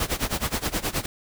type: noise with tremolo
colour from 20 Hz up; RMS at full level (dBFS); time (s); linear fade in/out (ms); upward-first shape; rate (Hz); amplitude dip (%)
pink; -24; 0-1.06; 2; sine; 9.5; 90
effects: none